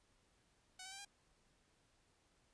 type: tone with pitch steps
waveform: 5% pulse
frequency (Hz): 745 / 764.2 / 783.8 / 804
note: F#5 / G5 / G5 / G5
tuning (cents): +12 / -44 / 0 / +44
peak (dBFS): -38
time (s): 0.79-1.05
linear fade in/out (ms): 5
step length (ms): 65
effects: pink hiss -75 dBFS RMS until 2.53 s + resampled to 22050 Hz